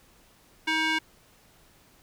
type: tone with band-pass filter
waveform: square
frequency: 317.1 Hz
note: D#4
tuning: 33 cents sharp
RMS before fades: -26 dBFS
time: 0.67-0.99 s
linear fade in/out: 10 ms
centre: 2200 Hz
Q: 1.5
effects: pink hiss -59 dBFS RMS until 2.02 s